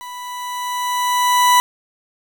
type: tone with level ramp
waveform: 40% pulse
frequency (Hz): 987.8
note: B5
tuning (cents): 0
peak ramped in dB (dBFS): -30 to -8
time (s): 0.01-1.6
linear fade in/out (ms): 0
effects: 8-bit